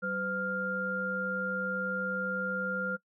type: tone cluster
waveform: sine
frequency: 190.5 / 509 / 1401 Hz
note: G3 / C5 / F6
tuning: -49 / -48 / +5 cents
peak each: -37 / -37 / -32 dBFS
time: 0.02-2.97 s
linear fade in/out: 20 ms
effects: noise-tail reverb RT60 0.1 s tail -21 dB re dry